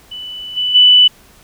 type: tone with level steps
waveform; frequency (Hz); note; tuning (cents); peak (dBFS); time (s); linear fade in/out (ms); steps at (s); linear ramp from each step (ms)
sine; 2982; F#7; +13; -25 / -14 / -4; 0.11-1.08; 10; 0.56 / 0.74; 20
effects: pink hiss -46 dBFS RMS until 1.43 s